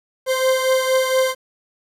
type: beating tone pair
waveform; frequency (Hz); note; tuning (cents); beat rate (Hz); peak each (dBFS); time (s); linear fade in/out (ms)
40% pulse; 520 / 524.3; C5 / C5; -11 / +3; 4.3; -16 / -21; 0.26-1.35; 50
effects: resampled to 32000 Hz + 8-bit